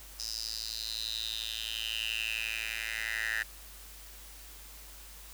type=tone with high-pass filter sweep; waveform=10% pulse; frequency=111.5 Hz; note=A2; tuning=23 cents sharp; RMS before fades=-36 dBFS; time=0.19-3.43 s; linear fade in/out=5 ms; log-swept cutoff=5300 to 1800 Hz; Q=7.2; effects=added 50 Hz sine -51 dBFS peak until 5.33 s + white hiss -51 dBFS RMS until 5.33 s